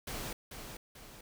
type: noise with echo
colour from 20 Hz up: pink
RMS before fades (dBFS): -40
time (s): 0.07-0.33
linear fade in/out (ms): 5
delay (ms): 440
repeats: 2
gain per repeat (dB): -6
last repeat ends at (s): 1.21
effects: none